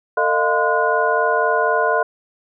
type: tone cluster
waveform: sine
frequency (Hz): 450.3 / 615 / 699 / 1029 / 1453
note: A4 / D#5 / F5 / C6 / F#6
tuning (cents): +40 / -20 / +1 / -29 / -32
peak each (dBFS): -21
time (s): 0.17-2.03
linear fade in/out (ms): 5
effects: none